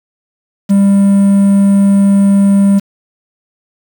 triangle tone with quantisation, 198.5 Hz, G3, 22 cents sharp, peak -3 dBFS, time 0.69-2.8 s, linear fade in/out 20 ms, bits 5, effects none

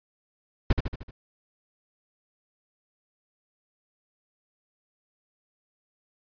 brown noise with echo, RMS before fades -19 dBFS, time 0.7-0.73 s, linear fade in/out 5 ms, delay 76 ms, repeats 5, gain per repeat -5 dB, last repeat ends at 1.11 s, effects resampled to 11025 Hz

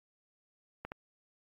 clicks, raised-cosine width 0.5 ms, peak -25 dBFS, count 2, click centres 0.85 / 0.919 s, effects AAC 32 kbps

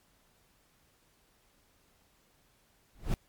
brown noise with exponential growth, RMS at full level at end -23 dBFS, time 2.95-3.14 s, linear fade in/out 2 ms, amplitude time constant 41 ms, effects pink hiss -68 dBFS RMS until 3.28 s + MP3 96 kbps

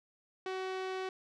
sawtooth tone with low-pass filter, 376.2 Hz, F#4, 29 cents sharp, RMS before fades -38 dBFS, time 0.46-1.09 s, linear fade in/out 2 ms, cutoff 3900 Hz, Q 0.82, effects none

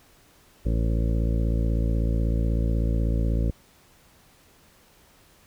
harmonic tone, 56.2 Hz, A1, 37 cents sharp, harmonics 1 / 2 / 3 / 4 / 5 / 6 / 8 / 9 / 10, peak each -22 / -28 / -32 / -34 / -36 / -38 / -40 / -41 / -42 dBFS, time 0.65-3.51 s, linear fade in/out 10 ms, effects pink hiss -57 dBFS RMS until 5.46 s

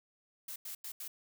blue noise bursts at uneven times, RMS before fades -43 dBFS, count 4, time 0.48-0.56 / 0.65-0.75 / 0.84-0.92 / 1-1.08 s, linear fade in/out 5 ms, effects none

